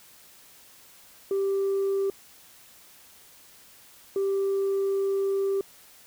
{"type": "tone pair in turn", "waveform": "sine", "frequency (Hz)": [392, 392], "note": ["G4", "G4"], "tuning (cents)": [0, 0], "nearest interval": "unison", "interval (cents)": 0, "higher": "neither", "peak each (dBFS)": -21, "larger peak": "neither", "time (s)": [[1.31, 2.1], [4.16, 5.61]], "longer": "second", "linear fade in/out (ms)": 2, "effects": ["tanh soft clip ceiling -21 dBFS", "white hiss -53 dBFS RMS until 6.06 s"]}